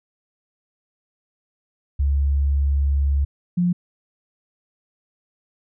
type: tone pair in turn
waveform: sine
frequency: 70.1 / 176.64 Hz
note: C#2 / F3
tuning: +20 / +20 cents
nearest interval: octave + major third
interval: 1600 cents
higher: second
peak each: -16 dBFS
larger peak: neither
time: 1.99-3.25 / 3.57-3.73 s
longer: first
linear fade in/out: 10 ms
effects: none